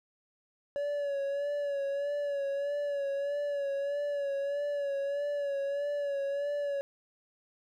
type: tone with vibrato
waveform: triangle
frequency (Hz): 567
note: C#5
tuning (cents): +39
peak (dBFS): -28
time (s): 0.76-6.81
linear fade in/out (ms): 0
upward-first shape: sine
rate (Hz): 1.6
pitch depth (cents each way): 40
effects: none